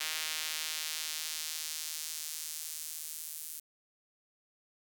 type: tone with high-pass filter sweep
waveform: sawtooth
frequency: 156.4 Hz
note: D#3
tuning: 9 cents sharp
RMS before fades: -39 dBFS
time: 0-3.6 s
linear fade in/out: 10 ms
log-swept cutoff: 2600 to 10000 Hz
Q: 0.84
effects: none